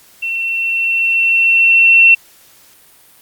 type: tone with level ramp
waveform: sine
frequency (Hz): 2707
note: E7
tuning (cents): +45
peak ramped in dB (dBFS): -17 to -3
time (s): 0.22-2.15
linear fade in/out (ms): 10
effects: white hiss -46 dBFS RMS until 3.21 s + Opus 48 kbps

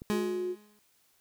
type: click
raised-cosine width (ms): 3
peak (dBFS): -29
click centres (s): 0.019
type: tone with exponential decay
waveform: 30% pulse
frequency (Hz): 209.3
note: G#3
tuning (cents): +14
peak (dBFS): -23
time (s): 0.1-0.79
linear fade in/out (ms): 0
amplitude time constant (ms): 150
type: tone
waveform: sine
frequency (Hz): 362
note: F#4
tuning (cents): -38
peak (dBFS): -30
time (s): 0.1-0.56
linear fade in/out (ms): 50
effects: white hiss -68 dBFS RMS until 1.2 s

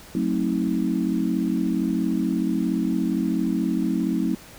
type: chord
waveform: sine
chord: F# diminished seventh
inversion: none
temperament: just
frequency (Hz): 185 / 222 / 266.4 / 319.7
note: F#3 / A3 / C4 / Eb4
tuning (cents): 0 / +16 / +31 / +47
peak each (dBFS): -26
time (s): 0.15-4.35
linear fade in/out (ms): 2
effects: pink hiss -45 dBFS RMS until 4.58 s

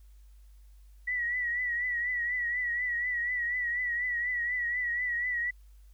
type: tone with vibrato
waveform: sine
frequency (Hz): 1941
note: B6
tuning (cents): -31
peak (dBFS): -28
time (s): 1.07-5.51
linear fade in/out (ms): 10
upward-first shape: triangle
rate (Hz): 4.1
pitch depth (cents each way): 66
effects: added 50 Hz sine -51 dBFS peak until 5.93 s + white hiss -71 dBFS RMS until 5.93 s

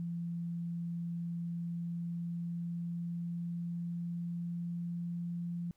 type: tone with pitch glide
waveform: sine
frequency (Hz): 170.4 to 172.28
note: F3 to F3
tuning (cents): -42 to -23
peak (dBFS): -35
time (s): 0-5.71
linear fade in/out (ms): 0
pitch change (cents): +19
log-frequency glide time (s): 1.34-5.26
effects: pink hiss -75 dBFS RMS until 5.76 s

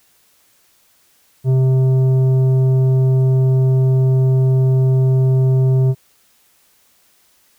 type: tone with tanh clipping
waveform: triangle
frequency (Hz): 130.81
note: C3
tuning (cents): 0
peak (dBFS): -12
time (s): 1.44-5.95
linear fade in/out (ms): 50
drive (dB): 13
effects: white hiss -56 dBFS RMS until 7.58 s

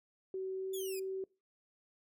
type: tone with pitch glide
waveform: sine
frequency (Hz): 378.9 to 381.8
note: F#4 to G4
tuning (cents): +41 to -46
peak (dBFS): -36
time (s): 0.34-1.24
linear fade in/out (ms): 2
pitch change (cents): +13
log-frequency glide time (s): 0.55-0.73
type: exponential sweep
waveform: 5% pulse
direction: down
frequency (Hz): 3519 to 2400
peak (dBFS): -36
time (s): 0.73-1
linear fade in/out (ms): 10
effects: noise-tail reverb RT60 0.3 s tail -24 dB re dry

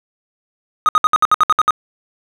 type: tone bursts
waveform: triangle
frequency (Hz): 1249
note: D#6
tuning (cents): +6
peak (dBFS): -6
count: 10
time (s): 0.86-1.707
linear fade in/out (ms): 0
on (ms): 28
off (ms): 63
effects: none

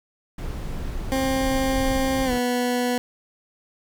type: noise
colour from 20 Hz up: brown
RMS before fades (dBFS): -29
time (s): 0.38-2.39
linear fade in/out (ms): 5
type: tone with pitch glide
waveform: 20% pulse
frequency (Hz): 265.2 to 246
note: C4 to B3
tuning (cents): +23 to -7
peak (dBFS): -16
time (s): 1.12-2.98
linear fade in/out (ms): 0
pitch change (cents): -130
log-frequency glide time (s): 2.25-2.32
effects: none

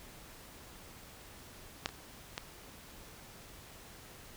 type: clicks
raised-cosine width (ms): 0.2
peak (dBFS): -14 / -28 / -19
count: 3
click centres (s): 1.859 / 1.89 / 2.379
effects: pink hiss -53 dBFS RMS until 4.36 s

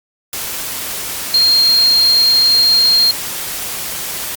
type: tone in noise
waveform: sine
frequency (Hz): 4214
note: C8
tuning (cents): +12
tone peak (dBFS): -8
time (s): 1.34-3.11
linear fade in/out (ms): 2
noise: white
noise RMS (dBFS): -23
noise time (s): 0.33-4.35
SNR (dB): +12
effects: Opus 48 kbps

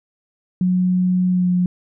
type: tone with pitch glide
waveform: sine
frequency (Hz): 182.3 to 179.58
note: F#3 to F3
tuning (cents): -25 to +49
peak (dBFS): -14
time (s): 0.61-1.66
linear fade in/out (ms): 2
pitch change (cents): -26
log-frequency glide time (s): 1.3-1.49
effects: none

